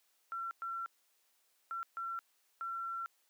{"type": "tone bursts at uneven times", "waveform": "sine", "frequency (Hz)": 1356, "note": "E6", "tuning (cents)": 49, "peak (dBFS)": -37, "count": 5, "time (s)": [[0.32, 0.51], [0.62, 0.86], [1.71, 1.83], [1.97, 2.19], [2.61, 3.06]], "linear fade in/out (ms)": 0, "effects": ["white hiss -74 dBFS RMS until 3.29 s", "high-pass 400 Hz 12 dB/octave"]}